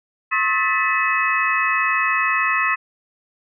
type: tone cluster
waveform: sine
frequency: 1077 / 1287 / 1764 / 1982 / 2569 Hz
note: C6 / E6 / A6 / B6 / E7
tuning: +50 / -42 / +4 / +6 / -45 cents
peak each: -23 dBFS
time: 0.31-2.76 s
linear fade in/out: 20 ms
effects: none